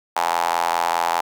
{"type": "tone with high-pass filter", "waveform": "sawtooth", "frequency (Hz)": 84.9, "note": "F2", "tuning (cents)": -48, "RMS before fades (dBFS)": -21, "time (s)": [0.16, 1.21], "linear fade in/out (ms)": 5, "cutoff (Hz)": 850, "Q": 4.9, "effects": []}